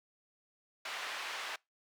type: band-pass noise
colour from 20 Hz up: white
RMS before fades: -41 dBFS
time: 0.85-1.56 s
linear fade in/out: 5 ms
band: 780 to 2700 Hz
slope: 12 dB/octave
effects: noise-tail reverb RT60 0.2 s tail -24 dB re dry